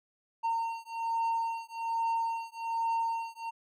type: beating tone pair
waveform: triangle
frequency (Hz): 914 / 915.2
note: A#5 / A#5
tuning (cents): -34 / -32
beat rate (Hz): 1.2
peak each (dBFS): -31 / -31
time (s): 0.43-3.51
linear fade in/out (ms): 20
effects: none